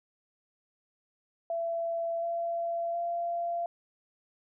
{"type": "tone with pitch steps", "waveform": "sine", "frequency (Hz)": [671, 678.8, 686.7], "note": ["E5", "F5", "F5"], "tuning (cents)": [31, -49, -29], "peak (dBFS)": -29, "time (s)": [1.5, 3.66], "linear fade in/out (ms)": 2, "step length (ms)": 720, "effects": []}